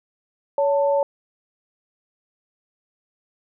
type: tone pair together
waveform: sine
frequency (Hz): 563.1 / 889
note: C#5 / A5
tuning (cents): +27 / +18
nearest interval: minor sixth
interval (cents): 791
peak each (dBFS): -17 / -24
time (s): 0.58-1.03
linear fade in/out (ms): 2
effects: none